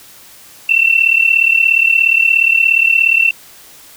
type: tone pair together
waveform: sine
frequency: 2677 / 2714 Hz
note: E7 / E7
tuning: +26 / +50 cents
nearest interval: unison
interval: 24 cents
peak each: -11 dBFS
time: 0.69-3.31 s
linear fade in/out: 5 ms
effects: white hiss -40 dBFS RMS until 3.96 s